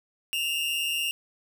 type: tone pair together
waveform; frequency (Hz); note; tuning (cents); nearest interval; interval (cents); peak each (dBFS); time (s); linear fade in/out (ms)
45% pulse; 2671 / 2828; E7 / F7; +22 / +21; minor second; 99; -33 / -27; 0.33-1.11; 0
effects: 10-bit